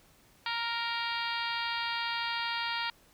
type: harmonic tone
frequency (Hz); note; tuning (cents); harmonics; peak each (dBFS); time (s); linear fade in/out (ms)
466.2; A#4; 0; 2 / 3 / 4 / 5 / 6 / 7 / 8 / 9 / 10; -36 / -38 / -39 / -40 / -41 / -41 / -42 / -43 / -43; 0.46-2.9; 2
effects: pink hiss -62 dBFS RMS until 3.13 s